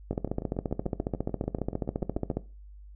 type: two click trains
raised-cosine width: 2 ms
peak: -22 / -15 dBFS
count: 16 / 34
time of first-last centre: 0.13-2.313 / 0.11-2.37 s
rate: 6.87 / 14.6 Hz
effects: noise-tail reverb RT60 0.3 s tail -17 dB re dry + added 50 Hz sine -45 dBFS peak until 2.95 s